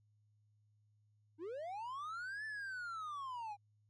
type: linear two-way sweep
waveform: triangle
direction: up then down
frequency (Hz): 293.7 to 1767 to 793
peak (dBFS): -40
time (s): 1.38-3.57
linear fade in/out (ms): 50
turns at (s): 2.45
effects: added 105 Hz sine -70 dBFS peak until 3.89 s + resampled to 24000 Hz